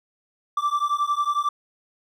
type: beating tone pair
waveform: triangle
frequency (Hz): 1165 / 1176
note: D6 / D6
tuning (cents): -14 / +2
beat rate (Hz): 11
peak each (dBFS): -22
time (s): 0.57-1.49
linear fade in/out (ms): 5
effects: none